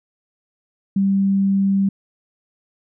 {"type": "tone", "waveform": "sine", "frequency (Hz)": 195.8, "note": "G3", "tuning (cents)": -2, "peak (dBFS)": -14, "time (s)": [0.96, 1.89], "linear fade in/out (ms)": 5, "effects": []}